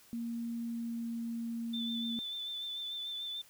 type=tone with pitch glide; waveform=sine; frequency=233.1 to 231.5 Hz; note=A#3 to A#3; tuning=0 to -12 cents; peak=-35 dBFS; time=0.13-2.19 s; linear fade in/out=0 ms; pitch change=-12 cents; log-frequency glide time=0.58-1.22 s
type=tone with vibrato; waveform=sine; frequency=3530 Hz; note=A7; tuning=5 cents sharp; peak=-37 dBFS; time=1.73-3.42 s; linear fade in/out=10 ms; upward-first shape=sine; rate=6.8 Hz; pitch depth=27 cents each way
effects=white hiss -61 dBFS RMS until 3.49 s